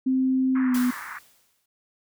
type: tone with pitch glide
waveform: sine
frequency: 260.9 to 248.8 Hz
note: C4 to B3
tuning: -5 to +13 cents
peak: -19 dBFS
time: 0.06-0.91 s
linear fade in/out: 10 ms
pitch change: -82 cents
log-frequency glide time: 0.61-0.76 s
type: band-pass noise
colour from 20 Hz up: pink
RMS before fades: -37 dBFS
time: 0.55-1.19 s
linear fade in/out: 5 ms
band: 1000 to 2000 Hz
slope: 48 dB/octave
type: noise with exponential decay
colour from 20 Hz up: white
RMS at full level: -34 dBFS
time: 0.74-1.66 s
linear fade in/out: 5 ms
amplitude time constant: 200 ms
effects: none